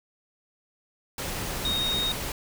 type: tone in noise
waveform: sine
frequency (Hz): 3729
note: A#7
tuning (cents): 0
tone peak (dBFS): -25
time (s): 1.65-2.12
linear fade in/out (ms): 2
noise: pink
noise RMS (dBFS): -32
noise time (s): 1.18-2.32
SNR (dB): +4
effects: none